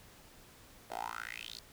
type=tone with high-pass filter sweep; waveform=10% pulse; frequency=56.9 Hz; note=A#1; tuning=41 cents flat; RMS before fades=-43 dBFS; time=0.9-1.6 s; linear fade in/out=5 ms; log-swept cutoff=580 to 4700 Hz; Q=6.1; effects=pink hiss -58 dBFS RMS until 1.72 s